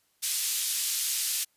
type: band-pass noise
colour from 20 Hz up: white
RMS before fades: -29 dBFS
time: 0.22-1.45 s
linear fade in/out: 20 ms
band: 3400 to 13000 Hz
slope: 12 dB/octave
effects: white hiss -70 dBFS RMS until 1.56 s + resampled to 32000 Hz